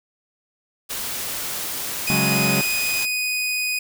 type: noise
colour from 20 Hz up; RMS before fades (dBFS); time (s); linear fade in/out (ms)
white; -28; 0.89-3.06; 20
type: tone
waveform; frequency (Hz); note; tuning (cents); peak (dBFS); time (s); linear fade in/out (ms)
sawtooth; 2489; D#7; 0; -18; 2.07-3.79; 5
type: chord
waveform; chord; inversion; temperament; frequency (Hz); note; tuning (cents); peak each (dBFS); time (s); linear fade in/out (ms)
sawtooth; C# suspended fourth; none; equal; 138.59 / 185 / 207.7; C#3 / F#3 / G#3; 0 / 0 / 0; -20; 2.1-2.61; 0
effects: none